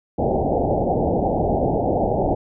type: low-pass noise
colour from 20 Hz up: white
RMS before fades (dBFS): -20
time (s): 0.18-2.35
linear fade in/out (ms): 10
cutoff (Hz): 820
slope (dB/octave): 96
effects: none